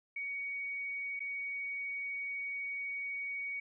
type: tone with dropouts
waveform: sine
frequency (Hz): 2244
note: C#7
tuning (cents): +21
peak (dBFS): -36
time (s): 0.16-3.6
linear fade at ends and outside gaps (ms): 5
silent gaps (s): 1.194-1.203
effects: none